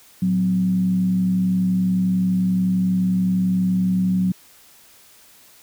sine tone with frequency modulation, 185 Hz, F#3, in tune, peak -16 dBFS, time 0.22-4.32 s, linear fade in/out 5 ms, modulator 71.5 Hz, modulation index 0.36, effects white hiss -50 dBFS RMS until 5.62 s

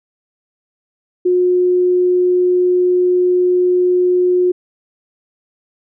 sine tone, 360.8 Hz, F#4, 44 cents flat, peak -10 dBFS, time 1.25-4.52 s, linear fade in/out 10 ms, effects none

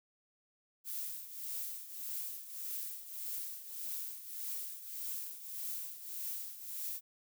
violet noise with tremolo, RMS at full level -39 dBFS, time 0.84-7.01 s, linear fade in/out 50 ms, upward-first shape triangle, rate 1.7 Hz, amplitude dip 75%, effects none

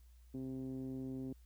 10% pulse tone with low-pass filter, 131.3 Hz, C3, 6 cents sharp, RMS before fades -43 dBFS, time 0.34-1.33 s, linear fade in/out 5 ms, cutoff 290 Hz, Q 2.7, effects added 60 Hz sine -58 dBFS peak until 1.45 s + white hiss -75 dBFS RMS until 1.45 s

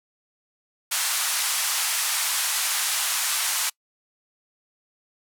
white band-pass noise, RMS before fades -25 dBFS, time 0.91-3.7 s, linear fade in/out 10 ms, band 830 to 12000 Hz, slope 24 dB/octave, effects noise-tail reverb RT60 0.1 s tail -26 dB re dry

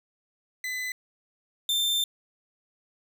40% pulse tone pair in turn, 2012 / 3575 Hz, B6 / A7, +32 / +27 cents, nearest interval minor seventh, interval 995 cents, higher second, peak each -29 / -22 dBFS, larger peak second, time 0.64-0.92 / 1.69-2.04 s, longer second, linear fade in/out 2 ms, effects none

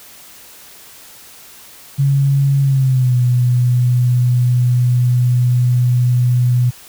sine tone with pitch glide, 138.59 to 123.47 Hz, C#3 to B2, 0 to 0 cents, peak -10 dBFS, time 1.98-6.71 s, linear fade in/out 20 ms, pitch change -200 cents, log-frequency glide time 2.61-3.17 s, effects white hiss -40 dBFS RMS until 6.88 s

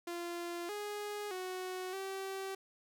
sawtooth tone with pitch steps, 345.4 / 414.6 / 369.4 / 386.1 Hz, F4 / G#4 / F#4 / G4, -19 / -3 / -3 / -26 cents, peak -35 dBFS, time 0.07-2.55 s, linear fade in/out 5 ms, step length 620 ms, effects none

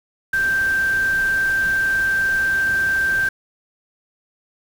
sine tone in noise, 1568 Hz, G6, in tune, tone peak -16 dBFS, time 0.33-3.29 s, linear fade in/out 5 ms, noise pink, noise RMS -34 dBFS, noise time 0.33-3.29 s, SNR +15 dB, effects none

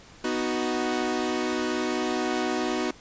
sawtooth chord, B major, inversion none, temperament equal, 246.9 / 311.1 / 370 Hz, B3 / D#4 / F#4, 0 / 0 / 0 cents, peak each -26 / -26 / -25 dBFS, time 0.24-2.91 s, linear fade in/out 5 ms, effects pink hiss -50 dBFS RMS until 3 s + resampled to 16000 Hz

